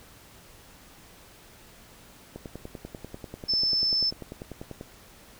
click train, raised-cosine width 2 ms, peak -24 dBFS, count 26, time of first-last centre 2.36-4.811 s, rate 10.2 Hz
sine tone, 5274 Hz, E8, in tune, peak -22 dBFS, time 3.48-4.11 s, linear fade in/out 20 ms
effects pink hiss -52 dBFS RMS until 5.39 s

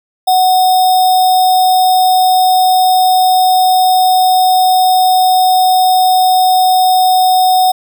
sine tone with sample-and-hold, 741 Hz, F#5, 2 cents sharp, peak -6 dBFS, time 0.27-7.72 s, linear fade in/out 10 ms, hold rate 4410 Hz, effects none

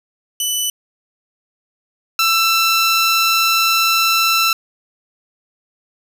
15% pulse tone pair in turn, 2983 / 1336.1 Hz, F#7 / E6, +13 / +23 cents, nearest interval octave + major second, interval 1390 cents, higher first, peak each -10 / -6 dBFS, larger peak second, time 0.4-0.7 / 2.19-4.53 s, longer second, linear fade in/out 2 ms, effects none

